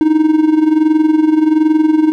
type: tone with amplitude modulation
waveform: triangle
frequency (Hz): 311.5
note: D#4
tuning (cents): +2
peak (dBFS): -3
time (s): 0.01-2.12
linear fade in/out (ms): 0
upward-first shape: sine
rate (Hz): 21.3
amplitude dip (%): 70
effects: none

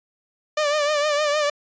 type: tone with vibrato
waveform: sawtooth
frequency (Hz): 594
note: D5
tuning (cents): +20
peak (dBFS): -15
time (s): 0.57-1.5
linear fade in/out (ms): 5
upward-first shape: triangle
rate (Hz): 6.5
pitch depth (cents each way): 70
effects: resampled to 16000 Hz

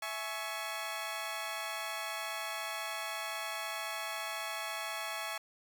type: chord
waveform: 15% pulse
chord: C# minor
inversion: first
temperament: equal with one note detuned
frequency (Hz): 659.3 / 845.1 / 1108.7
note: E5 / G#5 / C#6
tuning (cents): 0 / +30 / 0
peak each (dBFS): -35 / -35 / -35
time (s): 0.02-5.38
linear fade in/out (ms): 5
effects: none

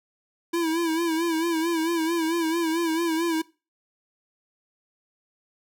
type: tone with vibrato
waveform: square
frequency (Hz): 330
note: E4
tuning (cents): +2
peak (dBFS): -23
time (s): 0.53-3.42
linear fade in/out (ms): 10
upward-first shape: sine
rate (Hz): 4.5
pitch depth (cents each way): 69
effects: noise-tail reverb RT60 0.3 s tail -20 dB re dry

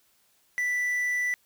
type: tone with quantisation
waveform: triangle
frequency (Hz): 1975.5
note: B6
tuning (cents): 0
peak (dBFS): -23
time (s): 0.58-1.34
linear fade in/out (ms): 0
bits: 8
effects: white hiss -66 dBFS RMS until 1.45 s

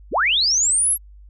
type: linear sweep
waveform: sine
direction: up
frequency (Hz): 118.6 to 11580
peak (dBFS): -15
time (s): 0.11-0.98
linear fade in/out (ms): 50
effects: added 50 Hz sine -41 dBFS peak until 1.29 s

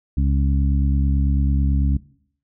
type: harmonic tone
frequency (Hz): 69.1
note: C#2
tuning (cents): -5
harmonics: 1 / 2 / 3 / 4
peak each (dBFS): -17 / -23 / -27 / -29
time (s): 0.17-1.97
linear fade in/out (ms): 5
effects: noise-tail reverb RT60 0.6 s tail -19 dB re dry

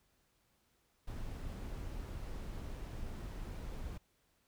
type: noise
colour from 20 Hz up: brown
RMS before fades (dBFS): -43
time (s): 1.07-3.98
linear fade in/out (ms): 10
effects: pink hiss -75 dBFS RMS until 4.47 s

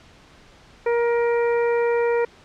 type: harmonic tone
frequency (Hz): 471.6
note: A#4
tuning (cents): +20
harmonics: 1 / 2 / 3 / 4 / 5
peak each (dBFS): -18 / -28 / -34 / -33 / -35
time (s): 0.86-2.25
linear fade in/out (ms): 5
effects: pink hiss -50 dBFS RMS until 2.44 s + low-pass 5000 Hz 12 dB/octave

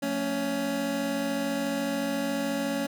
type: tone cluster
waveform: square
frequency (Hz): 179.9 / 224.8 / 278.8 / 559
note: F#3 / A3 / C#4 / C#5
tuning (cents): -48 / +37 / +10 / +14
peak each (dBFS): -40 / -34 / -31 / -33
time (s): 0.02-2.87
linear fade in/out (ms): 10
effects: none

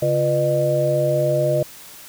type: tone cluster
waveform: sine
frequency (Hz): 140.3 / 348.9 / 491.2 / 607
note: C#3 / F4 / B4 / D#5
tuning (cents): +21 / -2 / -9 / -43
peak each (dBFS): -22 / -26 / -25 / -18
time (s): 0.02-1.63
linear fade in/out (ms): 5
effects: white hiss -41 dBFS RMS until 2.08 s

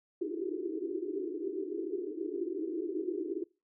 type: band-pass noise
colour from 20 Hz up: pink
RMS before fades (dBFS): -36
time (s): 0.21-3.44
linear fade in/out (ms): 2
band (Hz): 310 to 410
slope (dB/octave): 96
effects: noise-tail reverb RT60 0.3 s tail -24 dB re dry

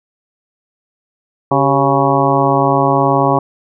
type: harmonic tone with a mistuned harmonic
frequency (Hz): 138.59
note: C#3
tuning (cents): 0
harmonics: 1 / 2 / 3 / 4 / 5 / 6 / 7 / 8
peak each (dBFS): -18 / -18 / -18 / -18 / -18 / -18 / -18 / -18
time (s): 1.51-3.39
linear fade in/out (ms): 5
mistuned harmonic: 3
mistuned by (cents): -88
effects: none

